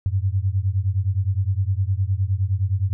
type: beating tone pair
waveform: sine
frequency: 92.3 / 102 Hz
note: F#2 / G#2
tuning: -4 / -31 cents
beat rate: 9.7 Hz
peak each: -21 / -22 dBFS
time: 0.06-2.93 s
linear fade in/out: 0 ms
effects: none